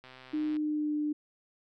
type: click train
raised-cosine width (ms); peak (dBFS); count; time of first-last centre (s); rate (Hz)
0.3; -34; 69; 0.04-0.567; 129
type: tone with pitch glide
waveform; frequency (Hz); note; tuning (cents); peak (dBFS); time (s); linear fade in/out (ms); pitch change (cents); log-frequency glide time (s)
sine; 304.6 to 299; D#4 to D4; -37 to +31; -28; 0.33-1.13; 10; -32; 0.52-0.95
effects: none